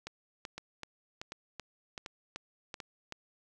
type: two click trains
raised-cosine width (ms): 0.2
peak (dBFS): -23 / -24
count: 9 / 4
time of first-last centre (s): 0.07-3.123 / 0.58-2.802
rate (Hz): 2.62 / 1.35
effects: none